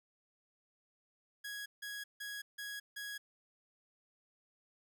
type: tone bursts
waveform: sawtooth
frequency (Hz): 1661.2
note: G#6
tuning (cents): 0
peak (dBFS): -38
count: 5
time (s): 1.44-3.18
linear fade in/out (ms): 10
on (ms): 220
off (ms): 160
effects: none